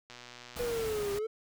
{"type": "click train", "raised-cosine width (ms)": 0.2, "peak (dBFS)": -30, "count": 94, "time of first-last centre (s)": [0.1, 0.862], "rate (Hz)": 122}
{"type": "noise", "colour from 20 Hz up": "pink", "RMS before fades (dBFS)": -41, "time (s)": [0.56, 1.19], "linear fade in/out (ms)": 5}
{"type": "exponential two-way sweep", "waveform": "triangle", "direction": "down then up", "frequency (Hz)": [490.9, 397.3, 451.5], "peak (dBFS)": -29, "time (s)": [0.59, 1.27], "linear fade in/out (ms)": 10, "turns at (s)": 1.13}
{"effects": []}